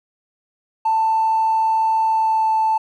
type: tone with pitch glide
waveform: triangle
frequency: 887 to 880.4 Hz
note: A5 to A5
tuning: +14 to +1 cents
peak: -11 dBFS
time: 0.85-2.78 s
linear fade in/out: 10 ms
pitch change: -13 cents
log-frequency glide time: 2.05-2.51 s
effects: tanh soft clip ceiling -12 dBFS